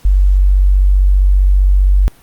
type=tone; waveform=sine; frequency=47.61 Hz; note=G1; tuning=50 cents flat; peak=-6 dBFS; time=0.05-2.08 s; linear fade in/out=0 ms; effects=pink hiss -46 dBFS RMS until 2.22 s + Opus 48 kbps